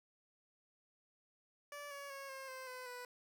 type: tone with pitch steps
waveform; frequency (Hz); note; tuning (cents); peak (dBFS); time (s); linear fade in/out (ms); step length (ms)
15% pulse; 579 / 563.8 / 549 / 534.6 / 520.6 / 507 / 493.7; D5 / C#5 / C#5 / C5 / C5 / B4 / B4; -25 / +29 / -17 / +37 / -9 / +45 / -1; -40; 1.72-3.05; 2; 190
effects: none